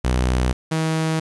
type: tone pair in turn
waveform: sawtooth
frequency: 62.6 / 159.67 Hz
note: B1 / D#3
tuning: +24 / +45 cents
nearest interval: octave + major third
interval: 1621 cents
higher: second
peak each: -13 / -15 dBFS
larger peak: first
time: 0.04-0.53 / 0.71-1.2 s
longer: neither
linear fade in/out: 10 ms
effects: resampled to 24000 Hz + 8-bit